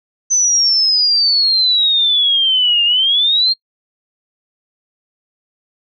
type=exponential two-way sweep; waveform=sine; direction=down then up; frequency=6140 to 2794 to 4254 Hz; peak=-10 dBFS; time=0.3-3.54 s; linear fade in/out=20 ms; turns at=2.84 s; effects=noise-tail reverb RT60 0.1 s tail -26 dB re dry